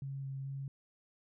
sine tone with vibrato, 136.2 Hz, C#3, 30 cents flat, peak -38 dBFS, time 0.02-0.68 s, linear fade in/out 2 ms, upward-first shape square, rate 2.3 Hz, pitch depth 10 cents each way, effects none

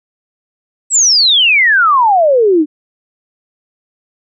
sine exponential sweep, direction down, 8030 to 289 Hz, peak -6 dBFS, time 0.9-2.66 s, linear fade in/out 50 ms, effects none

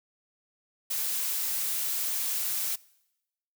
blue noise, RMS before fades -30 dBFS, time 0.9-2.76 s, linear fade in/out 10 ms, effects noise-tail reverb RT60 0.9 s tail -23 dB re dry

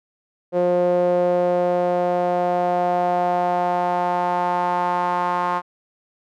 sawtooth tone with band-pass filter sweep, 177.5 Hz, F3, 28 cents sharp, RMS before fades -20 dBFS, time 0.52-5.62 s, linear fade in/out 50 ms, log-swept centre 500 to 1000 Hz, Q 4.1, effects none

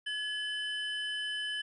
triangle tone pair together, 1698 / 3029 Hz, G#6 / F#7, +38 / +40 cents, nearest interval minor seventh, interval 1002 cents, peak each -35 / -34 dBFS, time 0.06-1.62 s, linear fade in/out 10 ms, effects resampled to 22050 Hz

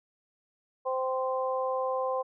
harmonic tone, 260 Hz, C4, 11 cents flat, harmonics 2 / 3 / 4, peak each -29 / -35 / -33 dBFS, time 0.85-2.23 s, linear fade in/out 20 ms, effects none

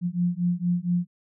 sine beating tone pair, 173.8 / 178.1 Hz, F3 / F3, -8 / +34 cents, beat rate 4.3 Hz, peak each -25 dBFS, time 0.01-1.07 s, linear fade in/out 50 ms, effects none

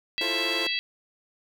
harmonic tone, 659.3 Hz, E5, in tune, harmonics 3 / 4 / 5 / 6 / 7, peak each -34 / -30 / -30 / -35 / -33 dBFS, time 0.18-0.79 s, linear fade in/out 0 ms
sawtooth chord, F major seventh, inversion third, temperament equal with one note detuned, 329.6 / 349.2 / 440 / 530.2 Hz, E4 / F4 / A4 / C5, 0 / 0 / 0 / +23 cents, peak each -32 dBFS, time 0.21-0.67 s, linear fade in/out 2 ms
effects none

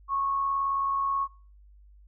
sine tone with amplitude modulation, 1100 Hz, C#6, 14 cents flat, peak -23 dBFS, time 0.08-1.28 s, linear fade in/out 50 ms, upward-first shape sine, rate 78.6 Hz, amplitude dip 35%, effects noise-tail reverb RT60 0.4 s tail -25 dB re dry + added 50 Hz sine -51 dBFS peak until 2.07 s

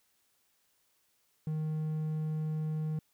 triangle tone, 155.56 Hz, D#3, in tune, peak -29 dBFS, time 1.47-2.99 s, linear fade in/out 2 ms, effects white hiss -73 dBFS RMS until 3.13 s

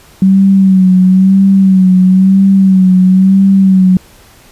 sine tone with vibrato, 189.5 Hz, F#3, 42 cents sharp, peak -3 dBFS, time 0.22-3.97 s, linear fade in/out 2 ms, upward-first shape sine, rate 1 Hz, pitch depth 48 cents each way, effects pink hiss -41 dBFS RMS until 4.51 s + resampled to 32000 Hz

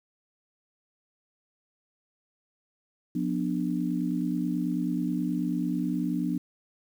sine chord, B diminished, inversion second, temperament just, 177.8 / 246.9 / 296.3 Hz, F3 / B3 / D4, +31 / 0 / +15 cents, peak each -30 dBFS, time 3.15-6.38 s, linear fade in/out 5 ms, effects 9-bit

